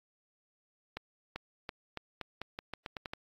accelerating click train, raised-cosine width 0.3 ms, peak -22 dBFS, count 12, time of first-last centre 0.97-3.135 s, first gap 390 ms, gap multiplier 0.85, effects AAC 32 kbps

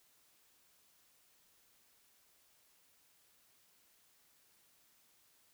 silence, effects white hiss -70 dBFS RMS until 5.53 s

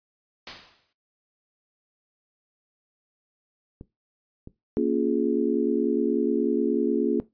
white noise with exponential decay, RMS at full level -33 dBFS, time 0.47-0.93 s, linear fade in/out 2 ms, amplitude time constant 100 ms
clicks, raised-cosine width 3 ms, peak -27 dBFS, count 2, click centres 3.811 / 4.474 s
sine chord, Bb minor seventh, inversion none, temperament just, 233.1 / 279.7 / 349.6 / 419.5 Hz, Bb3 / Db4 / F4 / Ab4, 0 / +16 / +2 / +17 cents, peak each -26 dBFS, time 4.77-7.2 s, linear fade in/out 0 ms
effects noise-tail reverb RT60 0.2 s tail -17 dB re dry + resampled to 11025 Hz

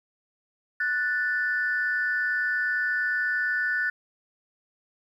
sine tone pair together, 1479 / 1765.5 Hz, F#6 / A6, -1 / +5 cents, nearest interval minor third, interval 306 cents, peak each -25 / -26 dBFS, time 0.8-3.9 s, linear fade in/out 5 ms, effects tanh soft clip ceiling -16 dBFS + 10-bit

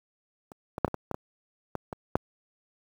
clicks, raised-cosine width 1 ms, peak -30 / -19 / -6 / -17 / -17 / -17 / -18 / -17 / -20 / -8 dBFS, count 10, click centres 0.518 / 0.781 / 0.847 / 0.879 / 0.943 / 1.113 / 1.144 / 1.753 / 1.928 / 2.155 s, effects high-pass 60 Hz 12 dB/octave + 8-bit

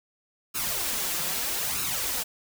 white noise with flanger, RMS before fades -29 dBFS, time 0.54-2.24 s, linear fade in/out 20 ms, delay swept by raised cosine 0.74 to 5.84 ms, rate 0.79 Hz, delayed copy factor +0.65, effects none

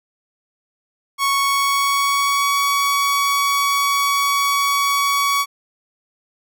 sawtooth tone with pitch glide, 1108.7 to 1126.1 Hz, C#6 to C#6, 0 to +27 cents, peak -12 dBFS, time 1.18-5.46 s, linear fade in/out 50 ms, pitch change +27 cents, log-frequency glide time 1.3-2.54 s, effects none

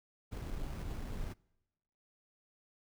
brown noise with sample-and-hold, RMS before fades -40 dBFS, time 0.31-1.34 s, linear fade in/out 20 ms, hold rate 3675 Hz, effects noise-tail reverb RT60 1.0 s tail -26 dB re dry

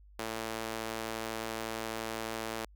sawtooth tone with high-pass filter, 111.8 Hz, A2, 28 cents sharp, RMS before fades -38 dBFS, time 0.19-2.65 s, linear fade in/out 0 ms, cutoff 390 Hz, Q 0.69, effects added 50 Hz sine -54 dBFS peak until 2.75 s

